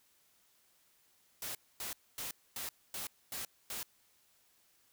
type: noise bursts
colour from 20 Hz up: white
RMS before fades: -41 dBFS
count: 7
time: 1.42-3.83 s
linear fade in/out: 2 ms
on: 130 ms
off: 250 ms
effects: white hiss -70 dBFS RMS until 4.92 s